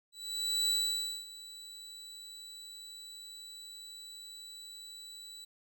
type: tone with ADSR envelope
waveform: 35% pulse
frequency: 3951 Hz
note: B7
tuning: in tune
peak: -25 dBFS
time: 0.12-5.45 s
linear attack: 570 ms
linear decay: 560 ms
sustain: -19 dB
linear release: 10 ms
effects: none